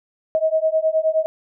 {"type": "beating tone pair", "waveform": "sine", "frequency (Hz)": [630, 639.6], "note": ["D#5", "D#5"], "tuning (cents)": [21, 48], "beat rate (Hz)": 9.6, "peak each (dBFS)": -19, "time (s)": [0.35, 1.26], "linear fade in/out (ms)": 0, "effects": []}